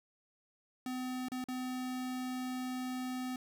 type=tone with dropouts; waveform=square; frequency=254.3 Hz; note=C4; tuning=49 cents flat; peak=-37 dBFS; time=0.86-3.36 s; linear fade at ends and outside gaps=2 ms; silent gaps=1.285-1.318 / 1.441-1.485 s; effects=none